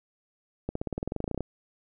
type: accelerating click train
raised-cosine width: 2 ms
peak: -17 dBFS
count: 17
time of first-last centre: 0.69-1.407 s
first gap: 64 ms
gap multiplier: 0.95
effects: none